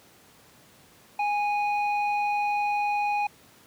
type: tone with low-pass filter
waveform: square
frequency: 826 Hz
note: G#5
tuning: 10 cents flat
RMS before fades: -26 dBFS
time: 1.19-3.27 s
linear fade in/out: 5 ms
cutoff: 2000 Hz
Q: 3
effects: pink hiss -55 dBFS RMS until 3.66 s + high-pass 100 Hz 12 dB/octave